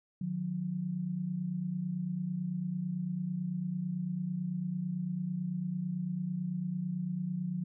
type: tone pair together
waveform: sine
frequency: 152.5 / 181.5 Hz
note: D#3 / F#3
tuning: -34 / -33 cents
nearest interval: minor third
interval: 301 cents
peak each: -38 / -33 dBFS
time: 0.21-7.64 s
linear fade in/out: 5 ms
effects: none